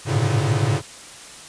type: tone cluster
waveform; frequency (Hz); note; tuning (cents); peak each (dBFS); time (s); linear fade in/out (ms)
square; 102 / 111 / 117.4 / 134.6 / 144.8; G#2 / A2 / A#2 / C3 / D3; -31 / +16 / +13 / +49 / -24; -25; 0.05-0.82; 50
effects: white hiss -40 dBFS RMS until 1.48 s + resampled to 22050 Hz